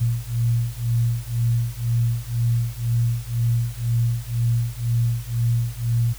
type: beating tone pair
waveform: sine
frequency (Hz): 116.54 / 118.54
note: A#2 / A#2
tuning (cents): 0 / +29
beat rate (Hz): 2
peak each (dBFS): -22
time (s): 0-6.14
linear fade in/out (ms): 20
effects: added 50 Hz sine -37 dBFS peak until 6.18 s + white hiss -43 dBFS RMS until 6.18 s